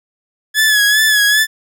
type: tone with vibrato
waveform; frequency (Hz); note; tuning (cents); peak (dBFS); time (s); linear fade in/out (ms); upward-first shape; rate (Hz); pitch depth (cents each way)
sawtooth; 1704; G#6; +44; -6; 0.54-1.47; 50; sine; 2.5; 51
effects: none